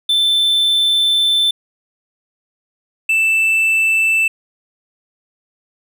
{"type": "tone pair in turn", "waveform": "triangle", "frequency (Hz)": [3536, 2649], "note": ["A7", "E7"], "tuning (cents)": [8, 8], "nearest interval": "perfect fourth", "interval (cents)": 500, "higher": "first", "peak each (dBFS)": -10, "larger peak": "neither", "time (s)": [[0.09, 1.51], [3.09, 4.28]], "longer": "first", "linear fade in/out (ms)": 5, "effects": []}